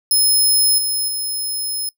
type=tone with level steps; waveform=5% pulse; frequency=5160 Hz; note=E8; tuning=38 cents flat; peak=-6 / -12 / -15 dBFS; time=0.11-1.89 s; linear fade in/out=2 ms; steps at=0.78 / 1.08 s; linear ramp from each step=5 ms; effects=noise-tail reverb RT60 0.1 s tail -22 dB re dry